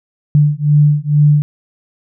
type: beating tone pair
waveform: sine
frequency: 146.83 / 149.03 Hz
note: D3 / D3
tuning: 0 / +26 cents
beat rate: 2.2 Hz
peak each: -11 dBFS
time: 0.35-1.42 s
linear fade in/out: 0 ms
effects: none